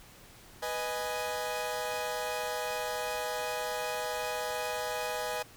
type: chord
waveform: sawtooth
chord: G# minor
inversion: first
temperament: equal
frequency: 493.9 / 622.3 / 830.6 Hz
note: B4 / D#5 / G#5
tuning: 0 / 0 / 0 cents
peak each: -33 dBFS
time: 0.62-5.43 s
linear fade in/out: 10 ms
effects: pink hiss -54 dBFS RMS until 5.56 s